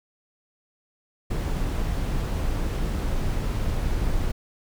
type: noise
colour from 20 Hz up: brown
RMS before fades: -25 dBFS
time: 1.3-4.32 s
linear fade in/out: 10 ms
effects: none